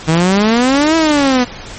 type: exponential two-way sweep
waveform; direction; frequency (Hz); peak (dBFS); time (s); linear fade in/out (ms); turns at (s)
sawtooth; up then down; 155.56 to 329.6 to 242.7; -5; 0.07-1.45; 20; 0.96
effects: pink hiss -30 dBFS RMS until 1.78 s + MP3 32 kbps